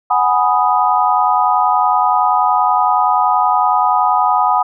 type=chord; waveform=sine; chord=G# minor seventh; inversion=third; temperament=equal; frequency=740 / 830.6 / 987.8 / 1244.5 Hz; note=F#5 / G#5 / B5 / D#6; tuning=0 / 0 / 0 / 0 cents; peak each=-16 dBFS; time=0.1-4.63 s; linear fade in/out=10 ms; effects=none